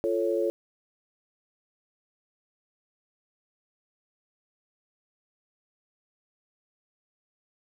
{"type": "chord", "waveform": "sine", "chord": "F augmented", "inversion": "none", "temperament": "equal with one note detuned", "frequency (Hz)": [346.4, 440, 554.4], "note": ["F4", "A4", "C#5"], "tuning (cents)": [-14, 0, 0], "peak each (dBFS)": -28, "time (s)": [0.04, 0.5], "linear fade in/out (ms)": 0, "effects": ["9-bit"]}